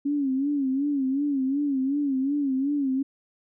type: tone with vibrato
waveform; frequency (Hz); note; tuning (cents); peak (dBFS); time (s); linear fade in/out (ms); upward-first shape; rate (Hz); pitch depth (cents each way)
sine; 276.3; C#4; -6; -22; 0.05-3.03; 10; sine; 2.7; 100
effects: none